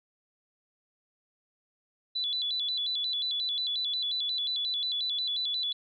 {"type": "tone with vibrato", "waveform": "sine", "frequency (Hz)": 3694, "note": "A#7", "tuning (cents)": -16, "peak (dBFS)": -28, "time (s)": [2.15, 5.73], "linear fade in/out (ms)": 10, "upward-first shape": "square", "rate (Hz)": 5.6, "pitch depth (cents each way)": 130, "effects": []}